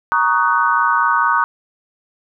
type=chord; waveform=sine; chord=D# minor seventh; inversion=second; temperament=just; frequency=933.4 / 1120.1 / 1244.5 / 1493.4 Hz; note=A#5 / C#6 / D#6 / F#6; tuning=+2 / +18 / 0 / +16 cents; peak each=-18 dBFS; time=0.12-1.44 s; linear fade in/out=0 ms; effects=none